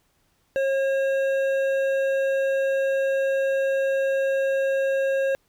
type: tone with hard clipping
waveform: triangle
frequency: 541 Hz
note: C#5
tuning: 42 cents flat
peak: -22 dBFS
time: 0.56-5.35 s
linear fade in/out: 0 ms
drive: 13 dB
effects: pink hiss -67 dBFS RMS until 5.48 s